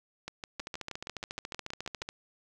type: two click trains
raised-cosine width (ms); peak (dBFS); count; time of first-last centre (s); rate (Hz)
0.2; -21 / -20; 12 / 22; 0.28-2.021 / 0.6-2.089; 6.32 / 14.1
effects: none